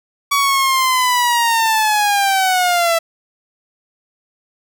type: linear sweep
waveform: sawtooth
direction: down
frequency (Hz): 1136 to 659.3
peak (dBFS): -9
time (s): 0.31-2.99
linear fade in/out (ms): 10
effects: none